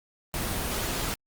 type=noise; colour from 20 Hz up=pink; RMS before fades=-30 dBFS; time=0.34-1.14 s; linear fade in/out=0 ms; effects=Opus 24 kbps